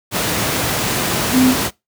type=tone in noise; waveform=sine; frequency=256.7 Hz; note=C4; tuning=33 cents flat; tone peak=-9 dBFS; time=1.32-1.55 s; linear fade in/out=50 ms; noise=pink; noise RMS=-18 dBFS; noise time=0.11-1.71 s; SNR=+6 dB; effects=noise-tail reverb RT60 0.2 s tail -23 dB re dry + high-pass 100 Hz 12 dB/octave